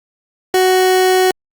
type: tone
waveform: 30% pulse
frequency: 371.6 Hz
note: F#4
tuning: 7 cents sharp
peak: -7 dBFS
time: 0.54-1.31 s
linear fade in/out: 2 ms
effects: Opus 48 kbps